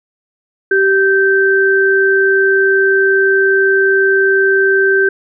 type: tone pair together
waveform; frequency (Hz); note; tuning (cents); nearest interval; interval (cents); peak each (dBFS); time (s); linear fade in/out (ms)
sine; 388.5 / 1557; G4 / G6; -16 / -12; 2 octaves; 2404; -11; 0.71-5.09; 5
effects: none